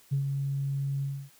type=tone with ADSR envelope; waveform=sine; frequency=138.5 Hz; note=C#3; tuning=1 cent flat; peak=-22 dBFS; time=0.11-1.3 s; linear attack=20 ms; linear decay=100 ms; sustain=-5 dB; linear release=280 ms; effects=tanh soft clip ceiling -19 dBFS + white hiss -59 dBFS RMS until 1.39 s